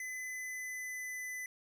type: tone with pitch glide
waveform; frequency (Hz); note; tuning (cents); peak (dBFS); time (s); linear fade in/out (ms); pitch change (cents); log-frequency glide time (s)
square; 2019 to 2006; B6 to B6; +38 to +26; -40; 0-1.46; 2; -12; 0.1-1.22
effects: none